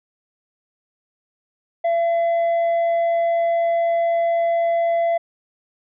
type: tone with tanh clipping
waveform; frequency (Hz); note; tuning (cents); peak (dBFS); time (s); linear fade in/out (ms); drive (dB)
triangle; 676; E5; +43; -17; 1.84-5.18; 10; 8
effects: none